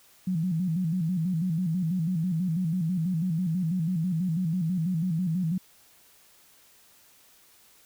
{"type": "tone with vibrato", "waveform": "sine", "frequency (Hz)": 172.4, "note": "F3", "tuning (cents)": -22, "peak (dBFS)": -24, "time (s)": [0.27, 5.58], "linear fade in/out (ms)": 5, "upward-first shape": "square", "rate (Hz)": 6.1, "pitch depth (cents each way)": 120, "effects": ["white hiss -58 dBFS RMS until 7.85 s"]}